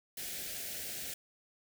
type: band-stop noise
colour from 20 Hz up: white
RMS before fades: -41 dBFS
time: 0.17-1.14 s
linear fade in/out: 5 ms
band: 750 to 1500 Hz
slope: 48 dB/octave
effects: none